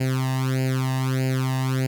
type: tone with flanger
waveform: sawtooth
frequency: 130.81 Hz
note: C3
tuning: in tune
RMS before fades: -23 dBFS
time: 0-1.87 s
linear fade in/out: 10 ms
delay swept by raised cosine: 0.42 to 1.09 ms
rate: 1.6 Hz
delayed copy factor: +0.9
effects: none